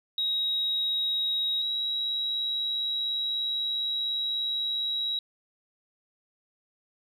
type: tone pair in turn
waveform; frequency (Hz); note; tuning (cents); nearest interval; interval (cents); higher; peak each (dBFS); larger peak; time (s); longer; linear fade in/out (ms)
sine; 3806 / 3861; A#7 / B7; +35 / -40; unison; 25; second; -24 / -26; first; 0.18-1.62 / 1.62-5.19; second; 2
effects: tanh soft clip ceiling -20 dBFS